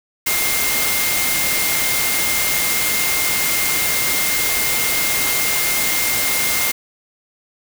sine tone in noise, 2115 Hz, C7, 18 cents sharp, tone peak -23 dBFS, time 0.26-6.72 s, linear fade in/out 10 ms, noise white, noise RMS -19 dBFS, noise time 0.26-6.72 s, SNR -7 dB, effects none

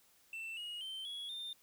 triangle tone with pitch steps, 2675 / 2884 / 3108 / 3351 / 3612 Hz, E7 / F#7 / G7 / G#7 / A7, +25 / -45 / -16 / +15 / +45 cents, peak -40 dBFS, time 0.33-1.53 s, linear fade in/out 2 ms, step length 240 ms, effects white hiss -68 dBFS RMS until 1.62 s

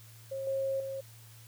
sine tone with level steps, 540 Hz, C#5, 45 cents flat, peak -34 / -29 / -35 dBFS, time 0.31-1.01 s, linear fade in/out 10 ms, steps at 0.47 / 0.8 s, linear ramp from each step 2 ms, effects added 113 Hz sine -52 dBFS peak until 1.47 s + white hiss -57 dBFS RMS until 1.47 s

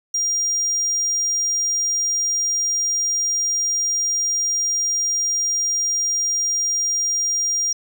triangle tone, 5700 Hz, F8, 34 cents sharp, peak -17 dBFS, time 0.14-7.73 s, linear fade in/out 5 ms, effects none

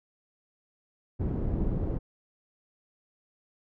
pink low-pass noise, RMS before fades -29 dBFS, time 1.19-1.99 s, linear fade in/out 20 ms, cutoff 320 Hz, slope 12 dB/octave, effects none

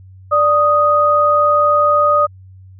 sine tone pair together, 588.3 / 1244.5 Hz, D5 / D#6, +3 / 0 cents, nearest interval octave + minor second, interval 1297 cents, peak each -14 / -11 dBFS, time 0.31-2.27 s, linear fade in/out 20 ms, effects added 94 Hz sine -37 dBFS peak until 2.79 s

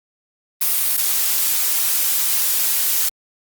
blue noise with dropouts, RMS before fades -18 dBFS, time 0.61-3.09 s, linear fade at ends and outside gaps 5 ms, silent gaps 0.969-0.975 s, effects Opus 32 kbps

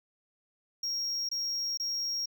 triangle tone bursts, 5588 Hz, F8, in tune, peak -29 dBFS, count 3, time 0.83-2.258 s, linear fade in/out 5 ms, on 460 ms, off 24 ms, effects none

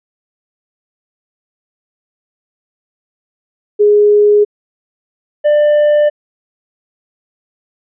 sine / triangle tone pair in turn, 415.4 / 594.1 Hz, G#4 / D5, 0 / +20 cents, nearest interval tritone, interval 620 cents, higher second, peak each -5 dBFS, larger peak neither, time 3.79-4.45 / 5.44-6.1 s, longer neither, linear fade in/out 20 ms, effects resampled to 8000 Hz

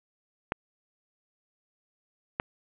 clicks, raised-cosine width 0.5 ms, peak -12 dBFS, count 2, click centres 0.521 / 2.399 s, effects resampled to 8000 Hz + 8-bit

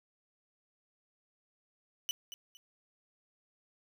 30% pulse tone with echo, 2972 Hz, F#7, 7 cents sharp, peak -29 dBFS, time 2.09-2.11 s, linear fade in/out 0 ms, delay 230 ms, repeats 2, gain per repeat -11 dB, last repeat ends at 2.57 s, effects none

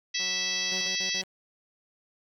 harmonic tone, 656 Hz, E5, 9 cents flat, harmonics 3 / 4 / 5 / 6 / 7 / 8 / 9, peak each -35 / -35 / -35 / -35 / -35 / -35 / -35 dBFS, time 0.14-1.22 s, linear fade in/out 10 ms
10% pulse tone, 185 Hz, F#3, in tune, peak -35 dBFS, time 0.19-0.88 s, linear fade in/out 10 ms
15% pulse tone bursts, 187.2 Hz, F#3, 20 cents sharp, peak -34 dBFS, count 4, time 0.72-1.237 s, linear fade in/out 0 ms, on 91 ms, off 51 ms
effects none

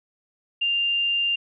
sine tone, 2794 Hz, F7, in tune, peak -20 dBFS, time 0.61-1.36 s, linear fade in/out 10 ms, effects none

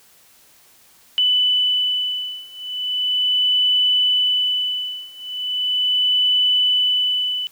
sine beating tone pair, 2990 / 2990.38 Hz, F#7 / F#7, +17 / +18 cents, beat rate 0.38 Hz, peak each -20 / -19 dBFS, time 1.18-7.47 s, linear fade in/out 0 ms, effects white hiss -52 dBFS RMS until 7.51 s

